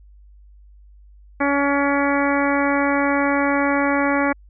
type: harmonic tone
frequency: 282.1 Hz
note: C#4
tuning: 30 cents sharp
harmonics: 1 / 2 / 3 / 4 / 5 / 6 / 7 / 8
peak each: -20 / -23 / -25 / -26 / -27 / -28 / -28 / -29 dBFS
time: 1.4-4.33 s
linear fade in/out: 10 ms
effects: added 50 Hz sine -44 dBFS peak until 4.49 s